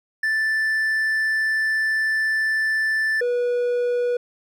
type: tone pair in turn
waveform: triangle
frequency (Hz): 1762 / 486.7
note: A6 / B4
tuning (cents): +2 / -25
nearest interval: octave + minor seventh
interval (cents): 2227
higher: first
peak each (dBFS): -17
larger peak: neither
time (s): 0.23-3.21 / 3.21-4.17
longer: first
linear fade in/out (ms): 5
effects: none